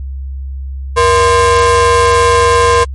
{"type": "ring-modulated tone", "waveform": "square", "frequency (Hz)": 282.4, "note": "C#4", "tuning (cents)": 32, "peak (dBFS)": -4, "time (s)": [0.96, 2.85], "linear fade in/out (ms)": 20, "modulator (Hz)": 757, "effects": ["added 67 Hz sine -19 dBFS peak until 2.94 s", "MP3 48 kbps"]}